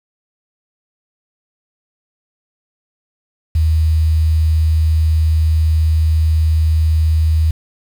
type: tone with quantisation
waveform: sine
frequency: 79.2 Hz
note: D#2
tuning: 31 cents sharp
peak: -10 dBFS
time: 3.55-7.51 s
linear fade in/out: 5 ms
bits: 6
effects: none